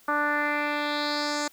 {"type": "tone with low-pass filter sweep", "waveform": "10% pulse", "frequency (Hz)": 294.5, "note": "D4", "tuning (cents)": 5, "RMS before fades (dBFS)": -27, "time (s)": [0.08, 1.48], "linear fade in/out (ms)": 5, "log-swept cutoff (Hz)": [1300, 6900], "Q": 3.2, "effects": ["white hiss -57 dBFS RMS until 1.52 s"]}